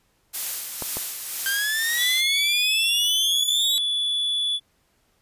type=noise with tremolo; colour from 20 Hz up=blue; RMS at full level=-26 dBFS; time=0.33-2.22 s; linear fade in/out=20 ms; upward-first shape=sine; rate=2 Hz; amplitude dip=45%
type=clicks; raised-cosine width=1 ms; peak=-17 dBFS; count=2; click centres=0.823 / 0.97 s
type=exponential sweep; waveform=sawtooth; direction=up; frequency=1568 to 3901 Hz; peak=-19 dBFS; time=1.46-3.78 s; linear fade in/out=0 ms
type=tone; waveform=triangle; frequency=3439 Hz; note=A7; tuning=40 cents flat; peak=-20 dBFS; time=1.97-4.6 s; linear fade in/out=50 ms
effects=pink hiss -66 dBFS RMS until 5.21 s + resampled to 32000 Hz